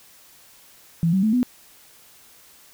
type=tone with pitch steps; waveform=sine; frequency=166.8 / 190.5 / 217.6 / 248.5 Hz; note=E3 / G3 / A3 / B3; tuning=+21 / -49 / -19 / +11 cents; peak=-16 dBFS; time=1.03-1.43 s; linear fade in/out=0 ms; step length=100 ms; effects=white hiss -51 dBFS RMS until 2.73 s